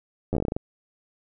slowing click train, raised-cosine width 2 ms, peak -13 dBFS, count 11, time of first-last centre 0.33-0.565 s, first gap 10 ms, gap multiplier 1.18, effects none

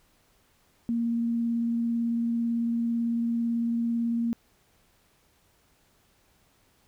sine tone with vibrato, 233.1 Hz, A#3, in tune, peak -24 dBFS, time 0.89-4.33 s, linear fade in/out 0 ms, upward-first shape triangle, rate 18 Hz, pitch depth 12 cents each way, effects pink hiss -65 dBFS RMS until 6.87 s

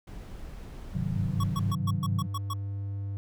brown noise, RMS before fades -41 dBFS, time 0.07-1.73 s, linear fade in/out 5 ms
sine chord, Ab dominant seventh, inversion none, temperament equal with one note detuned, 103.83 / 133.87 / 155.56 / 185 Hz, Ab2 / C3 / Eb3 / Gb3, 0 / +40 / 0 / 0 cents, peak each -33 dBFS, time 0.93-2.27 s, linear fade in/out 20 ms
triangle tone, 99.6 Hz, G2, 28 cents sharp, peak -29 dBFS, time 1.17-3.17 s, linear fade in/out 0 ms
square tone bursts, 1116 Hz, C#6, 11 cents sharp, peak -32 dBFS, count 8, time 1.4-2.536 s, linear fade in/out 5 ms, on 37 ms, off 120 ms
effects none

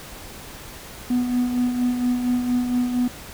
triangle tone with tremolo, 246.9 Hz, B3, in tune, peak -14 dBFS, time 1.1-3.08 s, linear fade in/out 5 ms, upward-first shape sine, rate 4.3 Hz, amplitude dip 55%, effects tanh soft clip ceiling -12 dBFS + pink hiss -39 dBFS RMS until 3.33 s

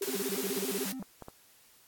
sine tone bursts, 397.1 Hz, G4, 22 cents sharp, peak -31 dBFS, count 14, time 0.01-0.838 s, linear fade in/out 5 ms, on 35 ms, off 26 ms
white high-pass noise, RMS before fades -37 dBFS, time 0.02-0.92 s, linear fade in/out 0 ms, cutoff 260 Hz, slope 12 dB/octave
triangle tone with vibrato, 225.2 Hz, A3, 40 cents sharp, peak -35 dBFS, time 0.08-1.03 s, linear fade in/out 5 ms, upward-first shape square, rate 7.1 Hz, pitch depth 260 cents each way
clicks, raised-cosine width 1 ms, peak -29 dBFS, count 3, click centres 1.026 / 1.223 / 1.284 s
effects white hiss -61 dBFS RMS until 1.87 s + AAC 64 kbps

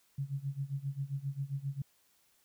sine tone with tremolo, 138.59 Hz, C#3, in tune, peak -31 dBFS, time 0.18-1.82 s, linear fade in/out 5 ms, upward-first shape sine, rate 7.5 Hz, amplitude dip 90%, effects white hiss -70 dBFS RMS until 2.44 s

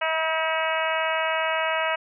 harmonic tone with a mistuned harmonic, 320.9 Hz, E4, 46 cents flat, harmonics 2 / 3 / 4 / 5 / 6 / 7 / 8 / 9, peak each -27 / -29 / -30 / -31 / -32 / -32 / -33 / -34 dBFS, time 0.01-1.96 s, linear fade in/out 10 ms, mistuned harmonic 5, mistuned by -16 cents, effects none

